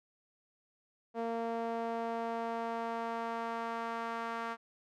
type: tone with band-pass filter sweep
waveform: sawtooth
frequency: 230 Hz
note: A#3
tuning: 23 cents flat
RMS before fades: -37 dBFS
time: 1.14-4.57 s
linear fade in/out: 50 ms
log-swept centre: 600 to 1200 Hz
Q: 1.6
effects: none